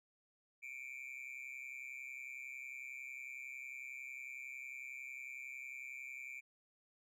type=tone with amplitude modulation; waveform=triangle; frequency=2349 Hz; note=D7; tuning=in tune; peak=-40 dBFS; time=0.62-6.41 s; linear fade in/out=20 ms; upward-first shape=sine; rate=131 Hz; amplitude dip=95%; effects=none